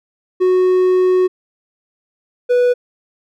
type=tone pair in turn; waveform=triangle; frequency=368.2 / 491.5 Hz; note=F#4 / B4; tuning=-8 / -8 cents; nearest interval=perfect fourth; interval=500 cents; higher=second; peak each=-8 dBFS; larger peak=neither; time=0.4-1.28 / 2.49-2.74 s; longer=first; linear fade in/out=20 ms; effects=none